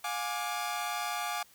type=chord; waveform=sawtooth; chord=D diminished; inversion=first; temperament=equal with one note detuned; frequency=712.3 / 830.6 / 1174.7 Hz; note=F5 / Ab5 / D6; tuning=+34 / 0 / 0 cents; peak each=-33 dBFS; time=0.04-1.43 s; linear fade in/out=5 ms; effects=white hiss -60 dBFS RMS until 1.54 s